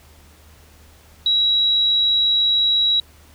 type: tone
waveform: sine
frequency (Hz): 3878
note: B7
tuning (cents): -32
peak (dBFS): -14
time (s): 1.26-3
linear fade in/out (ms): 2
effects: added 76 Hz sine -48 dBFS peak until 3.34 s + pink hiss -51 dBFS RMS until 3.34 s